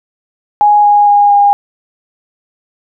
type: tone with pitch steps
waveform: sine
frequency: 830.6 / 824.4 / 818.2 / 812.1 Hz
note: G#5 / G#5 / G#5 / G#5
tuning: 0 / -13 / -26 / -39 cents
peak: -4 dBFS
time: 0.61-1.53 s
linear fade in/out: 0 ms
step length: 230 ms
effects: none